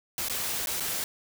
white noise with dropouts, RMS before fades -31 dBFS, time 0.18-1.04 s, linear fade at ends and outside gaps 1 ms, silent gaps 0.285-0.297 / 0.66-0.671 / 0.799-0.805 s, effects none

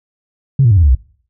sine tone with pitch steps, 136.5 / 116.79 / 99.92 / 85.49 / 73.15 / 62.59 Hz, C#3 / A#2 / G2 / F2 / D2 / B1, -26 / +4 / +34 / -36 / -6 / +24 cents, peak -5 dBFS, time 0.59-0.95 s, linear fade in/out 5 ms, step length 60 ms, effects noise-tail reverb RT60 0.5 s tail -21 dB re dry + tanh soft clip ceiling -1 dBFS

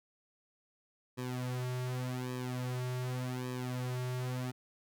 sawtooth tone with flanger, 126.1 Hz, B2, 36 cents sharp, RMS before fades -37 dBFS, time 1.17-4.52 s, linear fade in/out 20 ms, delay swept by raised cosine 1.4 to 4.1 ms, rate 0.86 Hz, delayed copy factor -0.95, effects none

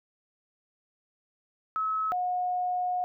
sine tone pair in turn, 1290 / 724 Hz, E6 / F#5, -38 / -38 cents, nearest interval minor seventh, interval 1000 cents, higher first, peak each -26 dBFS, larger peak neither, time 1.76-2.12 / 2.12-3.04 s, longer second, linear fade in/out 0 ms, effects none

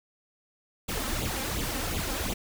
pink noise with flanger, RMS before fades -31 dBFS, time 0.88-2.34 s, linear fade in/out 10 ms, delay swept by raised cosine 0.27 to 3.87 ms, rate 2.8 Hz, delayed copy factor +0.75, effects none

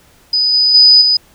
sine tone with level steps, 4982 Hz, D#8, 1 cent sharp, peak -10 / -8 / -3 / -8 dBFS, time 0.33-1.17 s, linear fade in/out 5 ms, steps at 0.53 / 0.74 / 1.01 s, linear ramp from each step 10 ms, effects pink hiss -48 dBFS RMS until 1.34 s

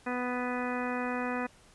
harmonic tone, 248 Hz, B3, 7 cents sharp, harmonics 1 / 2 / 3 / 4 / 5 / 6 / 7 / 8 / 10, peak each -34 / -37 / -39 / -40 / -41 / -42 / -42 / -43 / -44 dBFS, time 0.06-1.47 s, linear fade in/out 10 ms, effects pink hiss -59 dBFS RMS until 1.74 s + resampled to 24000 Hz

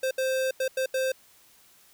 square tone bursts at uneven times, 523.3 Hz, C5, in tune, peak -25 dBFS, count 5, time 0.03-0.11 / 0.18-0.51 / 0.6-0.68 / 0.77-0.86 / 0.94-1.12 s, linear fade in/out 5 ms, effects white hiss -58 dBFS RMS until 1.93 s

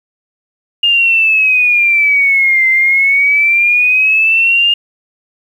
sine exponential two-way sweep, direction down then up, 2835 to 2072 to 2835 Hz, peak -7 dBFS, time 0.83-4.74 s, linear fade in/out 5 ms, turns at 2.68 s, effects 7-bit

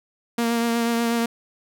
sawtooth tone with vibrato, 233.1 Hz, A#3, in tune, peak -16 dBFS, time 0.38-1.26 s, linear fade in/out 5 ms, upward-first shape triangle, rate 8.2 Hz, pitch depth 23 cents each way, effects none

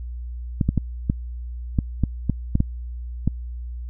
clicks, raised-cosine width 5 ms, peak -6 dBFS, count 10, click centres 0.612 / 0.69 / 0.777 / 1.099 / 1.788 / 2.037 / 2.297 / 2.554 / 2.604 / 3.276 s, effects added 60 Hz sine -29 dBFS peak until 3.89 s

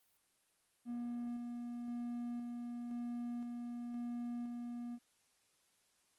triangle tone with tremolo, 239.5 Hz, A#3, 47 cents sharp, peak -37 dBFS, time 0.85-4.99 s, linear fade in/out 50 ms, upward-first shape square, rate 0.97 Hz, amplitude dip 25%, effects white hiss -75 dBFS RMS until 6.18 s + Opus 32 kbps

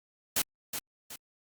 white noise with echo, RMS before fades -27 dBFS, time 0.36-0.42 s, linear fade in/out 5 ms, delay 370 ms, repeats 2, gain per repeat -8 dB, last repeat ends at 1.16 s, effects Opus 48 kbps

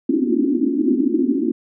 pink band-pass noise, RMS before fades -18 dBFS, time 0.09-1.52 s, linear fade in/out 5 ms, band 230 to 360 Hz, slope 96 dB/octave, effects none

